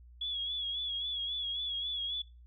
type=tone with vibrato; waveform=sine; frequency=3366 Hz; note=G#7; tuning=23 cents sharp; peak=-33 dBFS; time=0.21-2.22 s; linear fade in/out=5 ms; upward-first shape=sine; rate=3.7 Hz; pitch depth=53 cents each way; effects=noise-tail reverb RT60 0.3 s tail -21 dB re dry + added 60 Hz sine -52 dBFS peak until 2.46 s